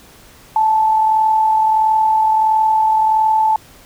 sine tone with amplitude modulation, 874 Hz, A5, 12 cents flat, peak -9 dBFS, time 0.56-3.56 s, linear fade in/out 2 ms, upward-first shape sine, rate 41.5 Hz, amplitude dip 35%, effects pink hiss -44 dBFS RMS until 3.85 s

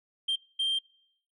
sine tone bursts at uneven times, 3169 Hz, G7, 18 cents sharp, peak -23 dBFS, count 2, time 0.28-0.36 / 0.59-0.79 s, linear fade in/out 10 ms, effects noise-tail reverb RT60 0.7 s tail -26 dB re dry + tanh soft clip ceiling -24 dBFS

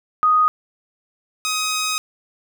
sine / 10% pulse tone pair in turn, 1244.5 / 1259 Hz, D#6 / D#6, 0 / +20 cents, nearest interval unison, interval 20 cents, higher second, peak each -12 dBFS, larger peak neither, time 0.23-0.48 / 1.45-1.98 s, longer second, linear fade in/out 0 ms, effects none

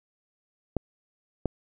clicks, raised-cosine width 2 ms, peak -12 dBFS, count 2, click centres 0.767 / 1.457 s, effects none

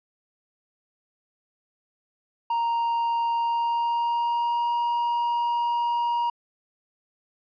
triangle tone with pitch glide, 932.3 to 948 Hz, A#5 to A#5, 0 to +29 cents, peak -20 dBFS, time 2.5-6.3 s, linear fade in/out 5 ms, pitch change +29 cents, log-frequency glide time 3.35-4.72 s, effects resampled to 11025 Hz

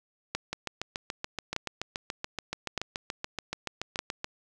two click trains, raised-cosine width 0.2 ms, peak -15 / -12 dBFS, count 27 / 4, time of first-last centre 0.53-4.244 / 0.35-3.991 s, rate 7 / 0.824 Hz, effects none

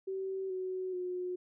sine tone with pitch steps, 383 / 372.3 / 361.9 Hz, G4 / F#4 / F#4, -40 / +11 / -38 cents, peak -34 dBFS, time 0.07-1.36 s, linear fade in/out 10 ms, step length 430 ms, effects none

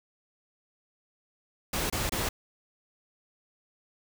pink noise bursts, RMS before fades -30 dBFS, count 3, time 1.73-2.29 s, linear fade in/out 5 ms, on 170 ms, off 25 ms, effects none

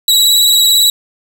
sawtooth tone with vibrato, 3896 Hz, B7, 24 cents flat, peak -4 dBFS, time 0.08-0.9 s, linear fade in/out 2 ms, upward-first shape triangle, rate 18 Hz, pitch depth 39 cents each way, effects none

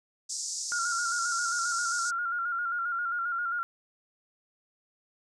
pink band-pass noise, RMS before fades -35 dBFS, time 0.29-2.11 s, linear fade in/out 10 ms, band 5100 to 8100 Hz, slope 48 dB/octave
sine tone with vibrato, 1400 Hz, F6, 4 cents sharp, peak -28 dBFS, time 0.72-3.63 s, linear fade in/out 0 ms, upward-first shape square, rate 7.5 Hz, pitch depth 38 cents each way
effects none

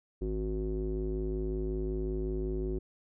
square tone with low-pass filter, 52.7 Hz, G#1, 26 cents sharp, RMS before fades -33 dBFS, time 0.21-2.79 s, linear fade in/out 10 ms, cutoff 360 Hz, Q 6.4, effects none

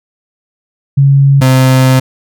sine / 35% pulse tone pair in turn, 138.59 / 130.33 Hz, C#3 / C3, 0 / -6 cents, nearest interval minor second, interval 106 cents, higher first, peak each -3 dBFS, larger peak neither, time 0.97-1.41 / 1.41-2 s, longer second, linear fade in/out 10 ms, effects none

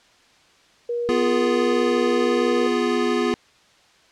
sine tone, 476.7 Hz, A#4, 39 cents sharp, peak -22 dBFS, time 0.89-2.67 s, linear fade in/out 5 ms
square chord, F diminished, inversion second, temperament equal, 246.9 / 349.2 / 415.3 Hz, Cb4 / F4 / Ab4, 0 / 0 / 0 cents, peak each -24 dBFS, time 1.09-3.34 s, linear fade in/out 0 ms
effects white hiss -55 dBFS RMS until 4.11 s + low-pass 5000 Hz 12 dB/octave

